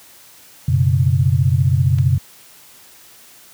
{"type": "chord", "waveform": "sine", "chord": "F# suspended fourth", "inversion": "none", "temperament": "equal", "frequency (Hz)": [92.5, 123.47, 138.59], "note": ["F#2", "B2", "C#3"], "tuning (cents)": [0, 0, 0], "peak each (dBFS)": -16, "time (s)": [0.68, 2.18], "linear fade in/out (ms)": 5}
{"type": "clicks", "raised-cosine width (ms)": 0.2, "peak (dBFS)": -20, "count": 2, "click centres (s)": [1.985, 1.988]}
{"effects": ["white hiss -45 dBFS RMS until 3.53 s", "high-pass 60 Hz 12 dB/octave"]}